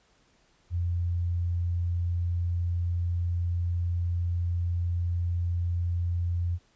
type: tone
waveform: sine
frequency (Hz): 86.9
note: F2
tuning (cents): -8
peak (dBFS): -25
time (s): 0.7-6.59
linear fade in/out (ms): 50
effects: pink hiss -65 dBFS RMS until 6.75 s + resampled to 16000 Hz